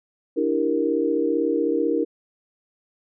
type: chord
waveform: sine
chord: E half-diminished seventh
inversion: third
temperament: equal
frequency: 293.7 / 329.6 / 392 / 466.2 Hz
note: D4 / E4 / G4 / Bb4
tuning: 0 / 0 / 0 / 0 cents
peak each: -25 / -24 / -28 / -23 dBFS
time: 0.36-2.05 s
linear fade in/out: 20 ms
effects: none